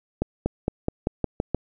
accelerating click train, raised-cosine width 2 ms, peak -9 dBFS, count 8, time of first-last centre 0.22-1.546 s, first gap 240 ms, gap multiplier 0.92, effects none

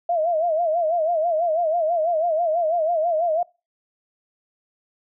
sine tone with vibrato, 659.3 Hz, E5, in tune, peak -18 dBFS, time 0.09-3.43 s, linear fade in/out 5 ms, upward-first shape sine, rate 6.1 Hz, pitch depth 120 cents each way, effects noise-tail reverb RT60 0.3 s tail -25 dB re dry

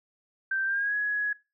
sine tone with pitch glide, 1564 to 1676.3 Hz, G6 to G#6, -4 to +16 cents, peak -25 dBFS, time 0.51-1.33 s, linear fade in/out 5 ms, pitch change +120 cents, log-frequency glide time 0.65-0.95 s, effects noise-tail reverb RT60 0.3 s tail -23 dB re dry

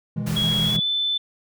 triangle chord, E major seventh, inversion second, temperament equal with one note detuned, 123.47 / 158.47 / 164.81 / 207.7 Hz, B2 / D#3 / E3 / G#3, 0 / +32 / 0 / 0 cents, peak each -27 / -27 / -27 / -26 dBFS, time 0.16-0.8 s, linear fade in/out 10 ms
pink noise, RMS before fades -33 dBFS, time 0.26-0.77 s, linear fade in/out 10 ms
sine tone with pitch glide, 3322 to 3520 Hz, G#7 to A7, 0 to 0 cents, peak -20 dBFS, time 0.36-1.18 s, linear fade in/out 10 ms, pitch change +100 cents, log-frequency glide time 0.64-0.86 s
effects none

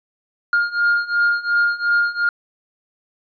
triangle beating tone pair, 1412 / 1414.8 Hz, F6 / F6, +19 / +22 cents, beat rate 2.8 Hz, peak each -18 / -16 dBFS, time 0.53-2.29 s, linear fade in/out 2 ms, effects resampled to 11025 Hz

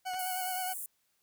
40% pulse tone with vibrato, 740 Hz, F#5, in tune, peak -33 dBFS, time 0.05-0.74 s, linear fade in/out 20 ms, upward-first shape sine, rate 9.6 Hz, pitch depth 26 cents each way
clicks, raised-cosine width 0.3 ms, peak -34 dBFS, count 2, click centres 0.136 / 0.145 s
pink high-pass noise, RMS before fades -40 dBFS, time 0.19-0.86 s, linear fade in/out 2 ms, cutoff 8100 Hz, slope 48 dB/octave
effects white hiss -75 dBFS RMS until 1.22 s

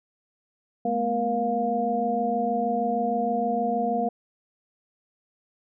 sine tone cluster, 215.5 / 241.9 / 473.2 / 704 Hz, A3 / B3 / A#4 / F5, -36 / -36 / +26 / +14 cents, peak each -30 / -30 / -29 / -25 dBFS, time 0.85-4.09 s, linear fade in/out 5 ms, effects none

